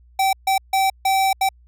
square tone bursts at uneven times, 772 Hz, G5, 27 cents flat, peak -16 dBFS, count 5, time 0.19-0.33 / 0.47-0.58 / 0.73-0.9 / 1.05-1.33 / 1.41-1.49 s, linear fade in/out 5 ms, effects added 60 Hz sine -48 dBFS peak until 1.67 s

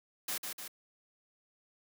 white noise with echo, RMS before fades -36 dBFS, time 0.28-0.38 s, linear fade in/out 5 ms, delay 150 ms, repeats 2, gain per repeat -4 dB, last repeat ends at 0.68 s, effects high-pass 200 Hz 12 dB/octave

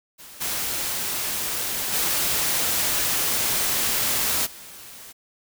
white noise with level steps, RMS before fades -43 / -27 / -23 / -42 dBFS, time 0.18-5.13 s, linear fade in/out 20 ms, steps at 0.4 / 1.92 / 4.45 s, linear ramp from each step 20 ms, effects none

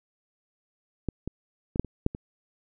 clicks, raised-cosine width 3 ms, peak -15 / -19 / -18 / -7 / -28 / -9 / -22 dBFS, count 7, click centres 1.087 / 1.276 / 1.759 / 1.796 / 1.847 / 2.064 / 2.149 s, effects none

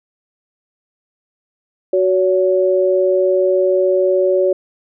sine tone pair together, 371.4 / 565.1 Hz, F#4 / C#5, +7 / +33 cents, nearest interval perfect fifth, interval 726 cents, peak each -14 dBFS, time 1.93-4.53 s, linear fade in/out 5 ms, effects none

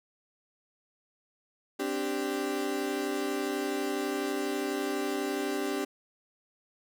35% pulse chord, C suspended second, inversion none, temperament equal, 261.6 / 293.7 / 392 Hz, C4 / D4 / G4, 0 / 0 / 0 cents, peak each -35 / -32 / -31 dBFS, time 1.79-5.85 s, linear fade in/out 10 ms, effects none

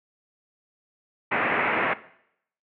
white low-pass noise, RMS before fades -24 dBFS, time 1.31-1.94 s, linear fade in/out 10 ms, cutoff 2400 Hz, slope 48 dB/octave, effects noise-tail reverb RT60 0.7 s tail -17 dB re dry + high-pass 200 Hz 12 dB/octave

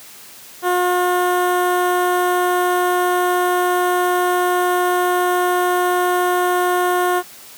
15% pulse tone with notch filter, 358.6 Hz, F4, 46 cents sharp, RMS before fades -17 dBFS, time 0.62-7.23 s, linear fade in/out 50 ms, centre 4800 Hz, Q 0.55, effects white hiss -40 dBFS RMS until 7.57 s + high-pass 100 Hz 12 dB/octave

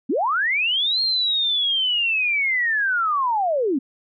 sine linear two-way sweep, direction up then down, 208.2 to 4250 to 243.6 Hz, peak -18 dBFS, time 0.09-3.79 s, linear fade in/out 10 ms, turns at 1.01 s, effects none

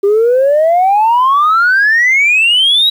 sine exponential sweep, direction up, 392 to 3900 Hz, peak -5 dBFS, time 0.03-2.9 s, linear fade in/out 10 ms, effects tanh soft clip ceiling -4 dBFS + 7-bit

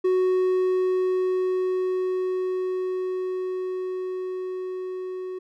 triangle tone with level ramp, 370 Hz, F#4, in tune, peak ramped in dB -16 to -28 dBFS, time 0.04-5.39 s, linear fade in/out 10 ms, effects none

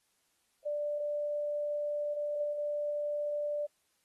sine tone, 589 Hz, D5, 5 cents sharp, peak -31 dBFS, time 0.65-3.67 s, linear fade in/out 20 ms, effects white hiss -75 dBFS RMS until 4.04 s + AAC 32 kbps

